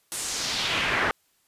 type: noise with band-pass filter sweep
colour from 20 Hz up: brown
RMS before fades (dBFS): -27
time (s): 0.12-1.11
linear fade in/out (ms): 0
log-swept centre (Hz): 9800 to 1500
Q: 1.9
effects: white hiss -67 dBFS RMS until 1.47 s + resampled to 32000 Hz